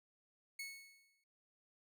sawtooth tone with exponential decay, 2202 Hz, C#7, 12 cents flat, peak -39 dBFS, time 0.59-1.24 s, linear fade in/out 5 ms, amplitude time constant 140 ms, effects none

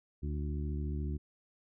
harmonic tone with a mistuned harmonic, 74.1 Hz, D2, 16 cents sharp, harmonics 1 / 2 / 3 / 4 / 5, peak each -34 / -40 / -44 / -46 / -48 dBFS, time 0.22-1.18 s, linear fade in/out 20 ms, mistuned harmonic 5, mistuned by -25 cents, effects none

